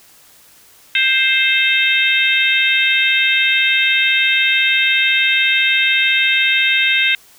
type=harmonic tone; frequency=526 Hz; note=C5; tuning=9 cents sharp; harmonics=3 / 4 / 5 / 6 / 7; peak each=-20 / -17 / -16 / -21 / -19 dBFS; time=0.95-7.15 s; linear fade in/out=2 ms; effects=white hiss -47 dBFS RMS until 7.38 s